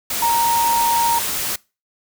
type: tone in noise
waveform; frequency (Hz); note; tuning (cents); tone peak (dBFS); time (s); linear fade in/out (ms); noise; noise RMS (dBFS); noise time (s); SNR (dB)
sine; 932.3; A#5; 0; -15; 0.22-1.19; 5; white; -23; 0.1-1.56; +5
effects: noise-tail reverb RT60 0.3 s tail -24 dB re dry